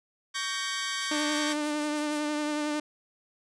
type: chord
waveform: 15% pulse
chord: G diminished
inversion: second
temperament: equal with one note detuned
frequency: 1122.9 / 1568 / 1864.7 Hz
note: Db6 / G6 / Bb6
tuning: +22 / 0 / 0 cents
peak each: -28 / -27 / -29 dBFS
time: 0.34-1.54 s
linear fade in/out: 20 ms
type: noise with tremolo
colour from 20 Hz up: blue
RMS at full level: -40 dBFS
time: 1-2.26 s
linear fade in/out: 10 ms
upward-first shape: sine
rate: 6.3 Hz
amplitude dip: 75%
type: tone with vibrato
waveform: sawtooth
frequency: 299 Hz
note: D4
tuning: 31 cents sharp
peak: -24 dBFS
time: 1.11-2.8 s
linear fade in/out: 5 ms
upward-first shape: triangle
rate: 11 Hz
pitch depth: 27 cents each way
effects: resampled to 22050 Hz